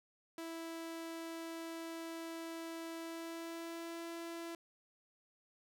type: tone with pitch glide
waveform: sawtooth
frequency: 329.6 to 335.4 Hz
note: E4 to E4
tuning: 0 to +30 cents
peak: -39 dBFS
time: 0.38-4.55 s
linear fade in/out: 2 ms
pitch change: +30 cents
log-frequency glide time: 2.98-4.09 s
effects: none